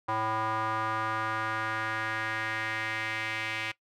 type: tone with band-pass filter sweep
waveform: square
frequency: 110 Hz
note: A2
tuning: in tune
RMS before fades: -32 dBFS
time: 0.08-3.72 s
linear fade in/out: 10 ms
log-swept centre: 1000 to 2400 Hz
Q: 2.7
effects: noise-tail reverb RT60 0.1 s tail -19 dB re dry